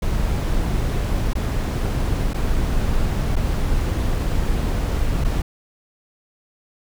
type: noise with dropouts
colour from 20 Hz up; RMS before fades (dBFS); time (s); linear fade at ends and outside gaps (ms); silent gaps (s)
brown; -20; 0.02-5.42; 5; 1.334-1.352 / 2.335-2.343 / 3.357-3.364 / 5.241-5.246
effects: none